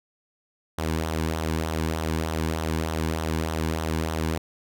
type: tone with flanger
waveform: sawtooth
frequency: 80 Hz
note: D#2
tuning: 49 cents sharp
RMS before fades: -27 dBFS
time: 0.78-4.38 s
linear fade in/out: 5 ms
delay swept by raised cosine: 0.41 to 1.61 ms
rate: 3.3 Hz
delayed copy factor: -0.5
effects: none